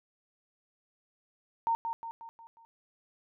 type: tone with echo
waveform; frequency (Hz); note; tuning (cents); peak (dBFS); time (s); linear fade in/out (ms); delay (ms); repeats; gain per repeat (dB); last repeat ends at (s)
sine; 917; A#5; -29; -25; 1.67-1.75; 0; 180; 5; -6; 2.65
effects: none